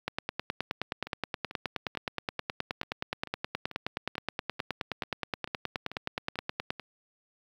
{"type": "two click trains", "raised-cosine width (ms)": 0.3, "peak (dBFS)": [-24, -14], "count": [14, 64], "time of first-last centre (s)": [[1.07, 6.797], [0.08, 6.705]], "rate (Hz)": [2.27, 9.51], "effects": ["high-pass 80 Hz 12 dB/octave", "9-bit"]}